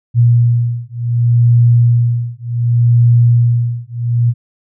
sine beating tone pair, 118.7 / 119.37 Hz, A#2 / A#2, +32 / +42 cents, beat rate 0.67 Hz, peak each -11 dBFS, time 0.14-4.34 s, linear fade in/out 50 ms, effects none

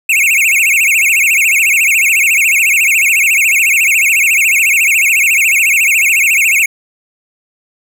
square tone with vibrato, 2426 Hz, D#7, 44 cents flat, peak -8 dBFS, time 0.09-6.66 s, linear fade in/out 5 ms, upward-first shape sine, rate 14 Hz, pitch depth 220 cents each way, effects none

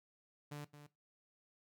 sawtooth tone with echo, 146.83 Hz, D3, in tune, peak -40 dBFS, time 0.51-0.65 s, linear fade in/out 10 ms, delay 220 ms, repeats 1, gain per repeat -10 dB, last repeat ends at 0.87 s, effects noise-tail reverb RT60 0.2 s tail -17 dB re dry

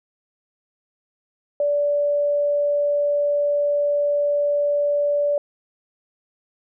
sine tone, 580 Hz, D5, 22 cents flat, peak -17 dBFS, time 1.6-5.38 s, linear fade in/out 2 ms, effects none

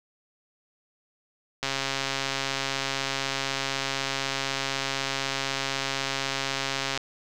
click train, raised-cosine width 0.2 ms, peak -10 dBFS, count 728, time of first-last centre 1.63-6.976 s, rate 136 Hz, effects none

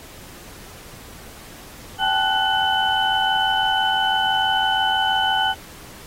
sine tone cluster, 776 / 862 / 1483 / 3021 Hz, G5 / A5 / F#6 / F#7, -18 / -36 / +4 / +35 cents, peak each -22 / -23 / -23 / -22 dBFS, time 1.98-5.55 s, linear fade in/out 50 ms, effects pink hiss -42 dBFS RMS until 6.06 s + AAC 48 kbps

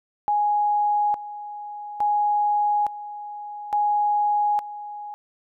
sine tone with tremolo, 830.6 Hz, G#5, in tune, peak -18 dBFS, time 0.28-5.14 s, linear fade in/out 0 ms, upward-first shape square, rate 0.58 Hz, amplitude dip 80%, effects none

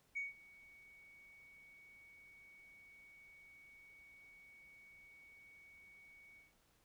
sine tone with ADSR envelope, 2237 Hz, C#7, 15 cents sharp, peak -36 dBFS, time 0.15-6.53 s, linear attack 20 ms, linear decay 160 ms, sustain -23 dB, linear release 160 ms, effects tanh soft clip ceiling -34 dBFS + pink hiss -74 dBFS RMS until 6.84 s

